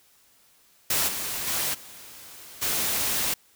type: noise with level steps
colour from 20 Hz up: white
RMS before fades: -24 / -31 / -27 / -45 / -26 dBFS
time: 0.9-3.34 s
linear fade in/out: 5 ms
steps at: 1.07 / 1.46 / 1.73 / 2.61 s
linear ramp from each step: 20 ms
effects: white hiss -60 dBFS RMS until 3.55 s